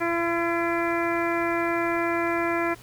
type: harmonic tone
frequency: 338.7 Hz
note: E4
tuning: 47 cents sharp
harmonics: 1 / 2 / 3 / 4 / 5 / 6 / 7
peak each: -26 / -29 / -31 / -32 / -33 / -34 / -34 dBFS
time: 0-2.75 s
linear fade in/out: 20 ms
effects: added 120 Hz sine -49 dBFS peak until 2.82 s + pink hiss -49 dBFS RMS until 2.82 s